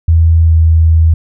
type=tone with pitch glide; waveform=sine; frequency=82 to 81.01 Hz; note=E2 to E2; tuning=-9 to -30 cents; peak=-4 dBFS; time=0.08-1.14 s; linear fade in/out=5 ms; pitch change=-21 cents; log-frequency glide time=0.45-0.53 s; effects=none